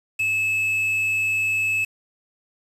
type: tone with quantisation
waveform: triangle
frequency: 2600 Hz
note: E7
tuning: 24 cents flat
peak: -18 dBFS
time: 0.19-1.85 s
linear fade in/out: 10 ms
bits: 6
effects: resampled to 32000 Hz